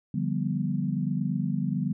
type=chord; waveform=sine; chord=G dominant seventh; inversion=second; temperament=equal with one note detuned; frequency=146.83 / 174.61 / 196 / 244.4 Hz; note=D3 / F3 / G3 / B3; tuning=0 / 0 / 0 / -18 cents; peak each=-30 / -31 / -30 / -32 dBFS; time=0.14-1.93 s; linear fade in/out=5 ms; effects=none